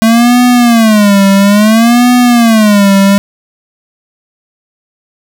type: tone with vibrato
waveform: square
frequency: 220 Hz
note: A3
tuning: in tune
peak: -4 dBFS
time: 0.02-3.18 s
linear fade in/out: 0 ms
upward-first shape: sine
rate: 0.59 Hz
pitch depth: 200 cents each way
effects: none